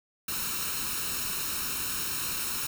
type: noise with comb filter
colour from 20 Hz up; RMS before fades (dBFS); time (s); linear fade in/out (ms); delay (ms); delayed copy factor
white; -32; 0.28-2.67; 5; 0.74; +0.7
effects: none